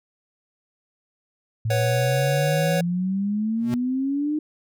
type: exponential sweep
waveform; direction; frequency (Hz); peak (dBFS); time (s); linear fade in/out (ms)
sine; up; 110 to 308.1; -21; 1.65-4.39; 5
type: chord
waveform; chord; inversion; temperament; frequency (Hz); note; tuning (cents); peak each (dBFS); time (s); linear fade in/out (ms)
square; B suspended second; none; equal; 493.9 / 554.4 / 740; B4 / C#5 / F#5; 0 / 0 / 0; -29 / -24 / -30; 1.7-2.81; 5
type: tone with exponential growth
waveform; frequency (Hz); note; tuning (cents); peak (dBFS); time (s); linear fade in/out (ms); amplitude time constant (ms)
square; 123.47; B2; 0; -24; 3.56-3.74; 0; 38
effects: none